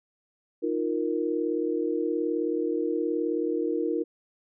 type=chord; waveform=sine; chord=Eb suspended second; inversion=none; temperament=just; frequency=311.1 / 350 / 466.7 Hz; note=Eb4 / F4 / Bb4; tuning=0 / +4 / +2 cents; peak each=-29 dBFS; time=0.62-4.04 s; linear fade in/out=20 ms; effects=none